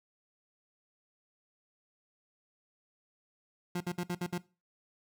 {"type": "tone bursts", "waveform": "30% pulse", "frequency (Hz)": 176.8, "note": "F3", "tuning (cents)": 22, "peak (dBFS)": -29, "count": 6, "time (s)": [3.75, 4.38], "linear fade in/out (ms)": 5, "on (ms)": 55, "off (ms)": 60, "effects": ["noise-tail reverb RT60 0.3 s tail -19 dB re dry"]}